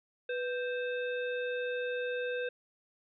harmonic tone with a mistuned harmonic, 523.3 Hz, C5, in tune, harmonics 1 / 3 / 5 / 7, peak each -33 / -39 / -44 / -49 dBFS, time 0.29-2.49 s, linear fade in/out 5 ms, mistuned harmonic 1, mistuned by -100 cents, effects none

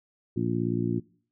harmonic tone, 58.1 Hz, A#1, 5 cents flat, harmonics 2 / 3 / 4 / 5 / 6, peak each -31 / -31 / -31 / -31 / -31 dBFS, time 0.36-1 s, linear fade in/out 10 ms, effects noise-tail reverb RT60 0.5 s tail -23 dB re dry

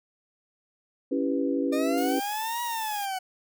sine chord, C# half-diminished seventh, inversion none, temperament equal, 277.2 / 329.6 / 392 / 493.9 Hz, C#4 / E4 / G4 / B4, 0 / 0 / 0 / 0 cents, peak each -26 / -31 / -32 / -31 dBFS, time 1.11-2.2 s, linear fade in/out 10 ms
40% pulse linear two-way sweep, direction up then down, 597 to 962 to 740 Hz, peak -28 dBFS, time 1.72-3.19 s, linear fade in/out 10 ms, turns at 2.62 s
blue noise, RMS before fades -40 dBFS, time 1.97-3.06 s, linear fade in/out 10 ms
effects none

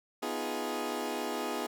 20% pulse chord, F half-diminished seventh, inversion second, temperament equal with one note detuned, 246.9 / 311.1 / 348.2 / 415.3 Hz, Cb4 / Eb4 / F4 / Ab4, 0 / 0 / -5 / 0 cents, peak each -34 / -34 / -35 / -32 dBFS, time 0.22-1.67 s, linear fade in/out 10 ms, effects none

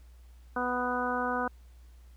harmonic tone, 247.9 Hz, B3, 7 cents sharp, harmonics 1 / 2 / 3 / 4 / 5 / 6, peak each -35 / -35 / -35 / -35 / -35 / -35 dBFS, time 0.56-1.48 s, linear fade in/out 5 ms, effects added 60 Hz sine -50 dBFS peak until 2.16 s + pink hiss -67 dBFS RMS until 2.16 s

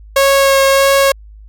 sawtooth tone with vibrato, 547 Hz, C#5, 23 cents flat, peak -4 dBFS, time 0.16-1.12 s, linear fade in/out 5 ms, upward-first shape sine, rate 1.6 Hz, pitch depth 12 cents each way, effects added 52 Hz sine -34 dBFS peak until 1.48 s

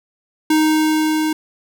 square tone with level ramp, 311.1 Hz, D#4, in tune, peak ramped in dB -12 to -17 dBFS, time 0.5-1.33 s, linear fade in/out 5 ms, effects none

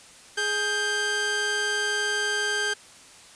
sawtooth tone pair together, 418 / 1580 Hz, G#4 / G6, +11 / +13 cents, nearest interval octave + major seventh, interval 2302 cents, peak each -27 / -21 dBFS, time 0.37-2.74 s, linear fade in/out 10 ms, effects white hiss -49 dBFS RMS until 3.35 s + resampled to 22050 Hz

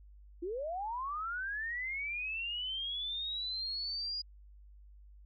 sine linear sweep, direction up, 325 to 4900 Hz, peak -35 dBFS, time 0.42-4.22 s, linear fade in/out 10 ms, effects added 50 Hz sine -53 dBFS peak until 5.25 s

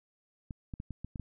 clicks, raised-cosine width 5 ms, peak -27 dBFS, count 7, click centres 0.508 / 0.738 / 0.801 / 0.907 / 1.046 / 1.158 / 1.197 s, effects none

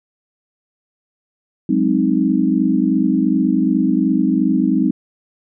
sine chord, Ab dominant seventh, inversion third, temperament equal, 185 / 207.7 / 261.6 / 311.1 Hz, Gb3 / Ab3 / C4 / Eb4, 0 / 0 / 0 / 0 cents, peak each -20 / -19 / -17 / -18 dBFS, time 1.69-4.91 s, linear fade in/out 5 ms, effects none

